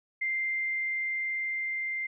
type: tone with level ramp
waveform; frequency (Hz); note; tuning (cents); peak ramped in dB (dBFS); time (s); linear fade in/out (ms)
sine; 2093; C7; 0; -27 to -30; 0.21-2.07; 10
effects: none